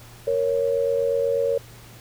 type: tone pair together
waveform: sine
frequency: 466.2 / 554.4 Hz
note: A#4 / C#5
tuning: 0 / 0 cents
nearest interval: minor third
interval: 300 cents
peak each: -22 / -22 dBFS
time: 0.27-1.58 s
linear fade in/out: 5 ms
effects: added 117 Hz sine -46 dBFS peak until 2 s + pink hiss -47 dBFS RMS until 2 s